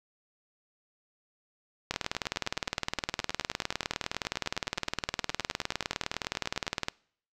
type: two click trains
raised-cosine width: 0.2 ms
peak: -17 / -11 dBFS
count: 46 / 98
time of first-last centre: 1.94-6.667 / 1.91-6.884 s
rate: 9.52 / 19.5 Hz
effects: noise-tail reverb RT60 0.6 s tail -25 dB re dry